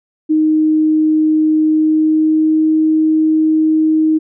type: tone with pitch glide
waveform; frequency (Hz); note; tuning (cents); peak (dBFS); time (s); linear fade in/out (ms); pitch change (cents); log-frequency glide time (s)
sine; 311 to 313.9; D#4 to D#4; -1 to +15; -9; 0.29-4.19; 20; +16; 1.63-2.71
effects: none